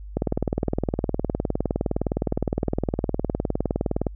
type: click train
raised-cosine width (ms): 2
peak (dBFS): -9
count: 77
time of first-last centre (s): 0.17-4.067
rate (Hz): 19.5
effects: added 50 Hz sine -35 dBFS peak until 4.15 s